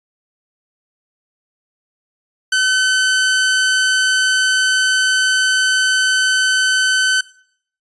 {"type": "tone", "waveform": "sawtooth", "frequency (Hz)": 1522, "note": "F#6", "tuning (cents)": 48, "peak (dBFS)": -9, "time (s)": [2.52, 7.21], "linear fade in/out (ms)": 5, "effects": ["noise-tail reverb RT60 0.6 s tail -20 dB re dry", "resampled to 22050 Hz"]}